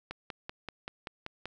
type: click train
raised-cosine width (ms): 0.3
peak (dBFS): -22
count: 8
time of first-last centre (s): 0.11-1.456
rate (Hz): 5.2
effects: none